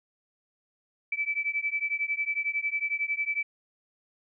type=beating tone pair; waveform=sine; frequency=2306 / 2317 Hz; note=D7 / D7; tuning=-32 / -24 cents; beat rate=11 Hz; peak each=-30 dBFS; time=1.12-3.43 s; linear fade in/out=5 ms; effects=none